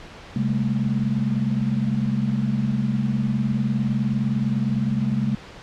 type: tone cluster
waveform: sine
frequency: 133 / 202.4 / 222.1 Hz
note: C3 / G#3 / A3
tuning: +29 / -44 / +16 cents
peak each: -24 dBFS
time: 0.36-5.35 s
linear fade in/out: 2 ms
effects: pink hiss -41 dBFS RMS until 5.62 s + low-pass 4000 Hz 12 dB/octave